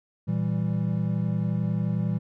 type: chord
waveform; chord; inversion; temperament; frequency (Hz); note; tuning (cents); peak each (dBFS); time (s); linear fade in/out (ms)
triangle; E diminished; second; equal; 116.54 / 164.81 / 196; Bb2 / E3 / G3; 0 / 0 / 0; -26 / -25 / -27; 0.27-2.19; 20
effects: none